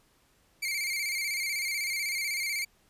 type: tone with vibrato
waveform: sawtooth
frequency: 2217 Hz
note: C#7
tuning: in tune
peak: -26 dBFS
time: 0.62-2.65 s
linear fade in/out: 10 ms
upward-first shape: square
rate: 16 Hz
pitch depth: 68 cents each way
effects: pink hiss -66 dBFS RMS until 2.89 s + resampled to 32000 Hz